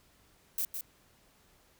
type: noise with echo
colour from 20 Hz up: violet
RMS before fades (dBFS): -32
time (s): 0.58-0.65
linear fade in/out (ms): 2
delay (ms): 160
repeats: 1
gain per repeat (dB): -6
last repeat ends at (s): 0.81
effects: pink hiss -65 dBFS RMS until 1.79 s